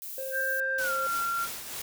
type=noise; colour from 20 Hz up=violet; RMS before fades=-39 dBFS; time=0.02-0.6 s; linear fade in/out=0 ms
type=tone; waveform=triangle; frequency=530 Hz; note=C5; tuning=22 cents sharp; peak=-32 dBFS; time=0.18-1.07 s; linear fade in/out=2 ms
type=tone with pitch glide; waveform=sine; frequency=1581 to 1376.3 Hz; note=G6 to F6; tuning=+14 to -26 cents; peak=-27 dBFS; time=0.31-1.48 s; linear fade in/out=50 ms; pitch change=-240 cents; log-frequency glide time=0.78-0.92 s
type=noise with tremolo; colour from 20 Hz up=white; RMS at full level=-36 dBFS; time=0.78-1.82 s; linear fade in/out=5 ms; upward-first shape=triangle; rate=3.2 Hz; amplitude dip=50%
effects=none